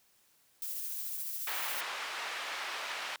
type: noise with tremolo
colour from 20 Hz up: violet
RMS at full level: -37 dBFS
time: 0.62-1.81 s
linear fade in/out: 2 ms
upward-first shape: triangle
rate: 14 Hz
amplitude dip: 30%
type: band-pass noise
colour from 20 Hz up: white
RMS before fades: -39 dBFS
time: 1.47-3.16 s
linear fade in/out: 2 ms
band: 750 to 2600 Hz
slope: 12 dB/octave
effects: white hiss -68 dBFS RMS until 3.2 s